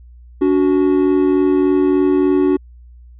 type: tone pair together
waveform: triangle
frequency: 286.6 / 370 Hz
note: D4 / F#4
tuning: -42 / 0 cents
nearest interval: major third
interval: 442 cents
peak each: -12 dBFS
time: 0.41-2.57 s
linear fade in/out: 10 ms
effects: added 60 Hz sine -38 dBFS peak until 3.19 s + resampled to 8000 Hz